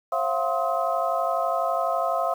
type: tone cluster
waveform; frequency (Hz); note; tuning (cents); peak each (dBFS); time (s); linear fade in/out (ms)
sine; 535 / 681 / 733 / 1051 / 1273; C5 / F5 / F#5 / C6 / D#6; +38 / -44 / -16 / +7 / +39; -30 / -25 / -30 / -30 / -29; 0.12-2.34; 5
effects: 8-bit